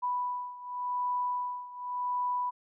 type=beating tone pair; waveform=sine; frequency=987.8 / 988.69 Hz; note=B5 / B5; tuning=0 / +2 cents; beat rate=0.89 Hz; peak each=-32 / -35 dBFS; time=0.02-2.51 s; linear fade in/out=20 ms; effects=none